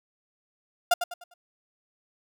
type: tone with echo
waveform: 35% pulse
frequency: 703 Hz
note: F5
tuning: 11 cents sharp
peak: -15 dBFS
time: 0.91-0.94 s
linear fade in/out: 5 ms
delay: 100 ms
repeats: 4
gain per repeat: -9 dB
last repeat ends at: 1.34 s
effects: none